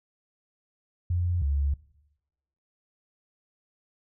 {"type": "tone pair in turn", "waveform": "sine", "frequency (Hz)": [87.9, 70.58], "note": ["F2", "C#2"], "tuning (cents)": [12, 32], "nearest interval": "major third", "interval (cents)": 380, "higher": "first", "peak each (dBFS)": [-23, -23], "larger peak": "neither", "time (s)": [[1.1, 1.42], [1.42, 1.74]], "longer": "neither", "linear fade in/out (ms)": 5, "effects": ["noise-tail reverb RT60 0.9 s tail -19 dB re dry"]}